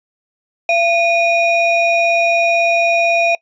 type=ring-modulated tone; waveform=triangle; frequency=1570 Hz; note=G6; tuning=2 cents sharp; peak=-6 dBFS; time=0.69-3.35 s; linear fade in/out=2 ms; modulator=891 Hz; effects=noise-tail reverb RT60 0.1 s tail -23 dB re dry + resampled to 16000 Hz